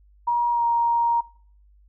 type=tone with pitch glide; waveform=sine; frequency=952 to 937.8 Hz; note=A#5 to A#5; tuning=+36 to +10 cents; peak=-18 dBFS; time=0.27-1.21 s; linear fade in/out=10 ms; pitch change=-26 cents; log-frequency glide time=0.51-0.64 s; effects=noise-tail reverb RT60 0.5 s tail -21 dB re dry + added 50 Hz sine -52 dBFS peak until 1.88 s